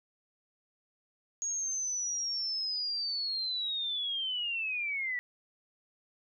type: linear sweep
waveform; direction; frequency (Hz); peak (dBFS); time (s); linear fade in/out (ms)
sine; down; 6645 to 1930; -31; 1.42-5.19; 0
effects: none